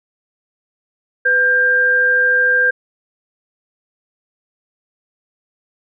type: tone pair together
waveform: sine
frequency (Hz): 500 / 1593.4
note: B4 / G6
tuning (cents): +21 / +28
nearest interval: octave + minor sixth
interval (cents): 2007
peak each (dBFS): -21 / -11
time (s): 1.25-2.71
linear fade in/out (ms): 10
effects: none